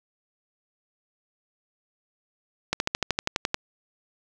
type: slowing click train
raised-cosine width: 0.2 ms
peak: -6 dBFS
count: 11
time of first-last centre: 2.73-3.544 s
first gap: 71 ms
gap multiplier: 1.03
effects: none